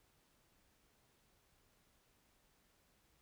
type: silence
effects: pink hiss -74 dBFS RMS until 3.21 s